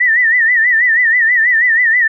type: tone with vibrato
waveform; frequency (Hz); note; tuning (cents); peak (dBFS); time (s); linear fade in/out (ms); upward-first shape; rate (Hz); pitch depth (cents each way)
sine; 1886; A#6; +20; -8; 0-2.08; 10; sine; 6.2; 110
effects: none